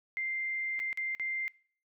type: tone with dropouts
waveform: sine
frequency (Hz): 2093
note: C7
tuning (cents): 0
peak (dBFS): -31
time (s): 0.17-1.48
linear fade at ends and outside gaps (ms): 0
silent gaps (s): 0.793-0.8 / 0.929-0.974 / 1.15-1.197
effects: noise-tail reverb RT60 0.5 s tail -24 dB re dry